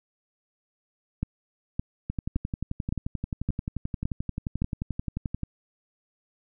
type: two click trains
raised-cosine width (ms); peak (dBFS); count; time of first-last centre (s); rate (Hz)
5; -14 / -17; 7 / 39; 1.23-4.62 / 2.1-5.433; 1.77 / 11.4
effects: none